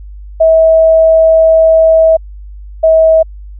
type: tone pair in turn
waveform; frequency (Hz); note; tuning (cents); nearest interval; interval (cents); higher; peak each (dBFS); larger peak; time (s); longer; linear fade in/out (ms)
sine; 646 / 643.2; E5 / E5; -35 / -43; unison; 8; first; -3; neither; 0.4-2.17 / 2.83-3.23; first; 10
effects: added 50 Hz sine -26 dBFS peak until 3.59 s